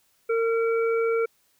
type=harmonic tone; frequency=456.8 Hz; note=A#4; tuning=35 cents flat; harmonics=1 / 3 / 5; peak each=-21 / -31 / -35 dBFS; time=0.29-1.26 s; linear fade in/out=10 ms; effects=white hiss -66 dBFS RMS until 1.59 s